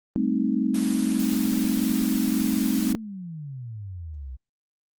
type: chord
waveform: sine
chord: A half-diminished seventh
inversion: third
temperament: equal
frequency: 196 / 220 / 261.6 / 311.1 Hz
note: G3 / A3 / C4 / Eb4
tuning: 0 / 0 / 0 / 0 cents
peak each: -28 / -25 / -25 / -28 dBFS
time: 0.16-2.95 s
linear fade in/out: 0 ms
type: noise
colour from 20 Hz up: white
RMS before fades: -35 dBFS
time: 0.74-2.93 s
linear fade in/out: 5 ms
type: exponential sweep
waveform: sine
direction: down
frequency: 293.7 to 61.3 Hz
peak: -33 dBFS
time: 2.7-4.37 s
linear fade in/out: 20 ms
effects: Opus 32 kbps